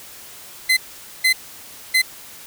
30% pulse tone bursts at uneven times, 2047 Hz, C7, 38 cents flat, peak -10 dBFS, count 3, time 0.69-0.77 / 1.24-1.33 / 1.94-2.02 s, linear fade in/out 10 ms, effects white hiss -40 dBFS RMS until 2.46 s

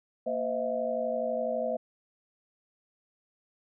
sine tone cluster, 232.9 / 511 / 636 / 688 Hz, A#3 / C5 / D#5 / F5, -1 / -41 / +38 / -26 cents, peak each -38 / -32 / -31 / -36 dBFS, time 0.26-1.77 s, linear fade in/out 10 ms, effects none

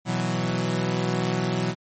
sawtooth chord, B suspended fourth, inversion none, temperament equal, 123.47 / 164.81 / 185 Hz, B2 / E3 / F#3, 0 / 0 / 0 cents, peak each -24 / -24 / -23 dBFS, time 0.05-1.75 s, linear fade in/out 50 ms, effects MP3 32 kbps

